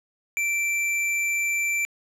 square tone, 2343 Hz, D7, 5 cents flat, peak -23 dBFS, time 0.37-1.85 s, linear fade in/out 0 ms, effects low-pass 11000 Hz 12 dB/octave

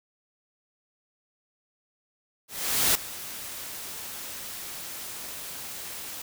white noise with ADSR envelope, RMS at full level -21 dBFS, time 2.48-6.22 s, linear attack 470 ms, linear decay 5 ms, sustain -17 dB, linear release 4 ms, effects none

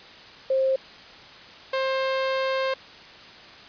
sine / sawtooth tone pair in turn, 530 / 530 Hz, C5 / C5, +22 / +22 cents, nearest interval unison, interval 0 cents, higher neither, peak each -19 dBFS, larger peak neither, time 0.5-0.76 / 1.73-2.74 s, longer second, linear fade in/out 5 ms, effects white hiss -45 dBFS RMS until 3.68 s + resampled to 11025 Hz

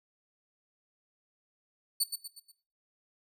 20% pulse tone with echo, 4488 Hz, C#8, 21 cents sharp, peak -19 dBFS, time 2-2.04 s, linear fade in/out 10 ms, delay 120 ms, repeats 4, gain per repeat -7 dB, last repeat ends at 2.52 s, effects noise-tail reverb RT60 0.4 s tail -18 dB re dry

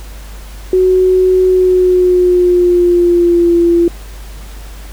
sine tone with pitch glide, 370.8 to 342 Hz, F#4 to F4, +4 to -36 cents, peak -6 dBFS, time 0.73-3.88 s, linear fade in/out 2 ms, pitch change -140 cents, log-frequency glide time 1.47-3.57 s, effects added 50 Hz sine -27 dBFS peak until 4.92 s + pink hiss -37 dBFS RMS until 4.92 s

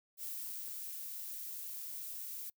violet noise with ADSR envelope, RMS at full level -42 dBFS, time 0.17-2.5 s, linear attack 62 ms, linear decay 550 ms, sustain -2 dB, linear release 7 ms, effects noise-tail reverb RT60 0.1 s tail -25 dB re dry

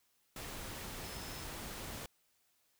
sine tone in noise, 5210 Hz, E8, 21 cents flat, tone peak -54 dBFS, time 1.04-1.44 s, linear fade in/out 2 ms, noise pink, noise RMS -45 dBFS, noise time 0.36-2.06 s, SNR -12 dB, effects white hiss -75 dBFS RMS until 2.79 s

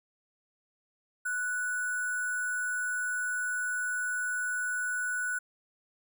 sine tone with sample-and-hold, 1480 Hz, F#6, in tune, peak -29 dBFS, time 1.25-5.39 s, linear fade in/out 10 ms, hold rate 8820 Hz, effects none

